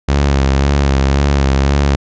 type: tone with vibrato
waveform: sawtooth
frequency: 69.1 Hz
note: C#2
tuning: 5 cents flat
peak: -6 dBFS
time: 0.08-1.96 s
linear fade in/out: 10 ms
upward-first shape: sine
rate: 1.9 Hz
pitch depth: 46 cents each way
effects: resampled to 16000 Hz